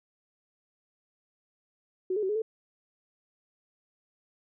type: tone with pitch steps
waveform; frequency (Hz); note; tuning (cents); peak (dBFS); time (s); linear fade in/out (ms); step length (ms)
sine; 371.5 / 425.6 / 379 / 421.5 / 442.4; F#4 / G#4 / F#4 / G#4 / A4; +7 / +42 / +42 / +26 / +9; -26; 2.1-2.42; 5; 64
effects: none